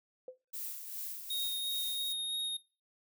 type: tone with exponential decay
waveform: sine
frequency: 510 Hz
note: C5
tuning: 44 cents flat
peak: -38 dBFS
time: 0.28-0.38 s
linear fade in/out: 2 ms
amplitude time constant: 21 ms
type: noise with tremolo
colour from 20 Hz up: violet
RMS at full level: -40 dBFS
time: 0.53-2.13 s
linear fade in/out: 10 ms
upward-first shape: sine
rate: 2.5 Hz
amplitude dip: 50%
type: tone with vibrato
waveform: square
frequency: 3729 Hz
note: A#7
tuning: in tune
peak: -34 dBFS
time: 1.3-2.57 s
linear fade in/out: 5 ms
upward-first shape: sine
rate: 3 Hz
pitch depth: 9 cents each way
effects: noise-tail reverb RT60 0.3 s tail -20 dB re dry